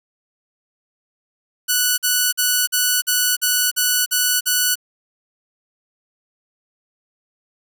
5% pulse tone bursts, 1480 Hz, F#6, in tune, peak -4 dBFS, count 9, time 1.68-4.756 s, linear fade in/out 20 ms, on 300 ms, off 47 ms, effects none

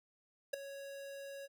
square tone with ADSR envelope, 554.4 Hz, C#5, in tune, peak -31 dBFS, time 0.53-1.48 s, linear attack 9 ms, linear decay 6 ms, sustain -15 dB, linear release 34 ms, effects none

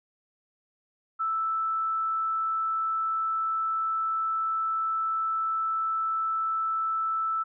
sine tone, 1318.5 Hz, E6, in tune, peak -25 dBFS, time 1.19-7.44 s, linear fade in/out 20 ms, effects none

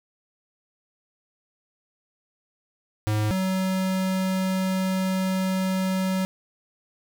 square tone pair in turn, 106.7 / 188.31 Hz, G#2 / F#3, +47 / +31 cents, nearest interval minor seventh, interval 984 cents, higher second, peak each -22 / -23 dBFS, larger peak first, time 3.07-3.31 / 3.31-6.25 s, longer second, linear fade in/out 0 ms, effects none

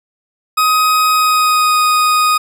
40% pulse tone with pitch glide, 1258 to 1243.6 Hz, D#6 to D#6, +19 to -1 cents, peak -9 dBFS, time 0.57-2.38 s, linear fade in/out 10 ms, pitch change -20 cents, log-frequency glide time 1.14-1.79 s, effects none

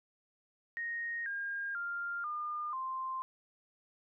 sine tone with pitch steps, 1864.7 / 1614 / 1396.9 / 1209.1 / 1046.5 Hz, A#6 / G#6 / F6 / D#6 / C6, 0 / -50 / 0 / -50 / 0 cents, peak -35 dBFS, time 0.77-3.22 s, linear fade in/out 0 ms, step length 490 ms, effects none

